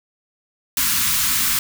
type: band-stop noise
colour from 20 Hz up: white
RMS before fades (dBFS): -19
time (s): 0.77-1.59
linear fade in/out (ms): 2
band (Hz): 280 to 1000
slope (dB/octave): 48
effects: none